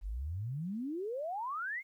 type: exponential sweep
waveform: sine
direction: up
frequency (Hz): 43.65 to 2207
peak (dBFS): -35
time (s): 0.01-1.83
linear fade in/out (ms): 50
effects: 12-bit